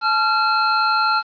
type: tone pair together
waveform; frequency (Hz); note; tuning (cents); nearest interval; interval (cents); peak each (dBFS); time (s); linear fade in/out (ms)
square; 866 / 1376; A5 / F6; -28 / -26; minor sixth; 802; -22 / -17; 0.01-1.23; 50
effects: resampled to 11025 Hz + 8-bit